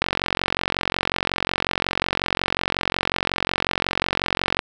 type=click train; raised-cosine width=0.3 ms; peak=-3 dBFS; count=209; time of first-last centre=0.02-4.591 s; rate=45.5 Hz; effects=none